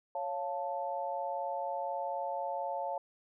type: chord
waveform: sine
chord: Db augmented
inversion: none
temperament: equal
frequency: 554.4 / 698.5 / 880 Hz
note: Db5 / F5 / A5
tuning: 0 / 0 / 0 cents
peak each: -38 / -38 / -37 dBFS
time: 0.15-2.98 s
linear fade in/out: 2 ms
effects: none